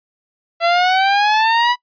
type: exponential sweep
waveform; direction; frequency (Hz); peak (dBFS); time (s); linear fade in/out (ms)
sawtooth; up; 670 to 987.8; -8; 0.6-1.76; 50
effects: noise-tail reverb RT60 0.1 s tail -24 dB re dry + resampled to 11025 Hz